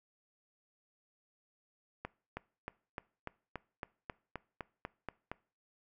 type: accelerating click train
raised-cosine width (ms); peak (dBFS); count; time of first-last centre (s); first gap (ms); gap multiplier
0.5; -24; 13; 2.05-5.316; 320; 0.97
effects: noise-tail reverb RT60 0.4 s tail -22 dB re dry